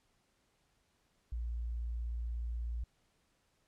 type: tone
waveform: sine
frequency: 58.27 Hz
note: A#1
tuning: in tune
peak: -35 dBFS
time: 1.32-2.84 s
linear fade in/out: 5 ms
effects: pink hiss -75 dBFS RMS until 3.67 s + low-pass 10000 Hz 12 dB/octave